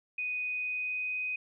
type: tone with pitch glide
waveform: sine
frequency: 2489 to 2503 Hz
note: D#7 to D#7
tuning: 0 to +10 cents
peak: -31 dBFS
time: 0.18-1.36 s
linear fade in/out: 5 ms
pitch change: +10 cents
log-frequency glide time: 0.4-1.23 s
effects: none